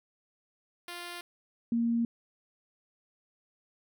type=tone pair in turn; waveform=5% pulse / sine; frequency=349.2 / 233.1 Hz; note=F4 / A#3; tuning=0 / 0 cents; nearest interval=perfect fifth; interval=700 cents; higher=first; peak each=-28 / -25 dBFS; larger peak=second; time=0.88-1.21 / 1.72-2.05 s; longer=neither; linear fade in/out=2 ms; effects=none